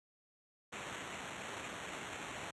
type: noise with sample-and-hold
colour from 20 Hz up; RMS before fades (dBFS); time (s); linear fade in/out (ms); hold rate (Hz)
white; -45; 0.72-2.51; 10; 4900
effects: high-pass 80 Hz 12 dB/octave + resampled to 24000 Hz